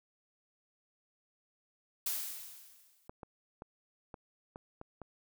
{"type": "noise with exponential decay", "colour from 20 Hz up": "blue", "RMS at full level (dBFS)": -33, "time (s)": [2.06, 3.08], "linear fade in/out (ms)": 5, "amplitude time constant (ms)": 220}
{"type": "clicks", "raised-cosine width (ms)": 1, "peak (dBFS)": -31, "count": 7, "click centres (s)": [3.095, 3.232, 3.621, 4.142, 4.559, 4.814, 5.017]}
{"effects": []}